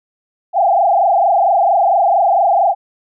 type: tone with frequency modulation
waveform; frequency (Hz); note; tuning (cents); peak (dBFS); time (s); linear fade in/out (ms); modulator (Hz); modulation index
sine; 740; F#5; 0; -9; 0.53-2.75; 50; 24.4; 3.1
effects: none